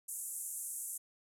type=band-pass noise; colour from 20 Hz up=white; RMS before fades=-42 dBFS; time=0.08-0.98 s; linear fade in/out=10 ms; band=7300 to 12000 Hz; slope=48 dB/octave; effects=none